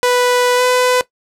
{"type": "tone with pitch glide", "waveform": "sawtooth", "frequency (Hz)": [493.9, 501.1], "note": ["B4", "B4"], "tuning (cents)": [0, 25], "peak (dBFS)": -7, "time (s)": [0.03, 1.01], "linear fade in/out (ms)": 0, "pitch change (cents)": 25, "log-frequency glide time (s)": [0.56, 0.62], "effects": ["noise-tail reverb RT60 0.1 s tail -17 dB re dry", "low-pass 12000 Hz 12 dB/octave"]}